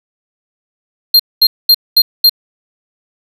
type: tone bursts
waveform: square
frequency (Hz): 4200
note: C8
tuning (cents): +6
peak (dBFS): -4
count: 5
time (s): 1.14-2.295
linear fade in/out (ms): 5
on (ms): 55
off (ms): 220
effects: 7-bit